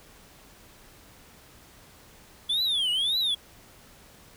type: tone with vibrato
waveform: triangle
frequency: 3401 Hz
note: G#7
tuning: 40 cents sharp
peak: -22 dBFS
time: 2.49-3.35 s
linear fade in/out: 10 ms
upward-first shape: triangle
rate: 1.8 Hz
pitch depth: 300 cents each way
effects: pink hiss -53 dBFS RMS until 4.36 s